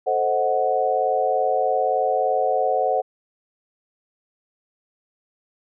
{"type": "chord", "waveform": "sine", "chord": "A diminished seventh", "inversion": "none", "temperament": "equal", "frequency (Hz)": [440, 523.3, 622.3, 740], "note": ["A4", "C5", "Eb5", "Gb5"], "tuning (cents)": [0, 0, 0, 0], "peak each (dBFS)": [-26, -23, -26, -21], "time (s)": [0.06, 3.02], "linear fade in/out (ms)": 20, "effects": []}